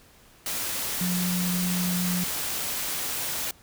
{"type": "tone in noise", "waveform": "sine", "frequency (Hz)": 179.5, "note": "F3", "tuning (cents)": 48, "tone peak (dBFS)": -25, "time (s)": [1.01, 2.24], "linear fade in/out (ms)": 2, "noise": "white", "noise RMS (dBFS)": -30, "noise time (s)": [0.46, 3.51], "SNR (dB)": 2, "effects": ["pink hiss -55 dBFS RMS until 3.62 s"]}